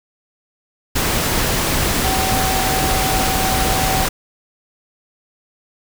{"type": "tone in noise", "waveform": "sine", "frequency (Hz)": 761, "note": "F#5", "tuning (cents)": 48, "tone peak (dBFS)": -21, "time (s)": [2.04, 4.05], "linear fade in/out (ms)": 10, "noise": "pink", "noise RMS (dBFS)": -18, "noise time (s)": [0.95, 4.09], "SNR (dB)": -6, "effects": []}